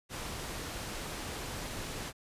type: low-pass noise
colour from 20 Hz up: pink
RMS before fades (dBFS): -40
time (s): 0.09-2.13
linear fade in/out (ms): 50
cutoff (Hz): 11000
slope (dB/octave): 12
effects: resampled to 32000 Hz